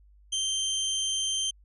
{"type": "tone", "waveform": "25% pulse", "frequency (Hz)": 3136, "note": "G7", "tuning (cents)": 0, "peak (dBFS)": -23, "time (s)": [0.32, 1.51], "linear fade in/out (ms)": 10, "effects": ["added 50 Hz sine -54 dBFS peak until 1.64 s", "resampled to 32000 Hz"]}